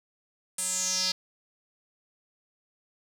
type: tone with band-pass filter sweep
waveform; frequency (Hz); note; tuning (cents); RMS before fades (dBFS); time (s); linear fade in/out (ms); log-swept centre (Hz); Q
square; 185.6; F#3; +6; -29; 0.58-1.12; 5; 9100 to 4600; 5.6
effects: 9-bit